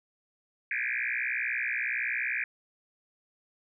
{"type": "tone with frequency modulation", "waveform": "sine", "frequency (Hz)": 2022, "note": "B6", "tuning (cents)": 40, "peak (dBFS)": -28, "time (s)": [0.71, 2.44], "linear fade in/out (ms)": 2, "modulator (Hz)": 61, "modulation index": 6.9, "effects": []}